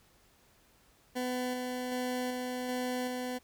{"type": "tone with tremolo", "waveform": "20% pulse", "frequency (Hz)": 250.8, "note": "B3", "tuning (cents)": 27, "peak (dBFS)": -27, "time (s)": [1.15, 3.39], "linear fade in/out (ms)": 20, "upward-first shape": "square", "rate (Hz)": 1.3, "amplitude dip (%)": 25, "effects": ["pink hiss -65 dBFS RMS until 3.43 s"]}